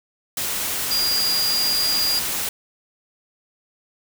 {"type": "tone in noise", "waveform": "sine", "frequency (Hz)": 4827, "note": "D8", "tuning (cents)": 47, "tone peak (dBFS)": -19, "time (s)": [0.91, 2.19], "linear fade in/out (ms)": 2, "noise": "white", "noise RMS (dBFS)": -25, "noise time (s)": [0.37, 2.49], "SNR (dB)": 3, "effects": []}